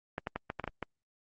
clicks, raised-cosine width 0.5 ms, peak -19 dBFS, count 8, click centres 0.181 / 0.271 / 0.36 / 0.501 / 0.597 / 0.641 / 0.677 / 0.827 s, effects Opus 24 kbps

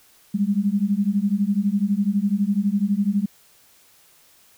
sine beating tone pair, 196 / 208 Hz, G3 / G#3, 0 / +3 cents, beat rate 12 Hz, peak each -21 dBFS, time 0.34-3.26 s, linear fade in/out 10 ms, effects white hiss -55 dBFS RMS until 4.57 s

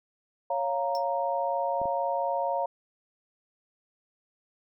sine chord, Bb minor, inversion first, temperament equal, 554.4 / 698.5 / 932.3 Hz, Db5 / F5 / Bb5, 0 / 0 / 0 cents, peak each -30 dBFS, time 0.5-2.66 s, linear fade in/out 5 ms
square tone with exponential decay, 5380 Hz, E8, 34 cents sharp, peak -34 dBFS, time 0.95-1.04 s, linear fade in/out 0 ms, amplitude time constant 19 ms
clicks, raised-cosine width 2 ms, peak -27 dBFS, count 2, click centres 1.816 / 1.856 s
effects none

